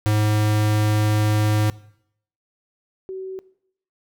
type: tone pair in turn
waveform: square / sine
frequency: 106.3 / 378.8 Hz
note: G#2 / F#4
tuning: +41 / +41 cents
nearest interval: octave + minor seventh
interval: 2200 cents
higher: second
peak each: -17 / -28 dBFS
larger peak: first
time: 0.06-1.7 / 3.09-3.39 s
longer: first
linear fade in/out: 0 ms
effects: noise-tail reverb RT60 0.7 s tail -20 dB re dry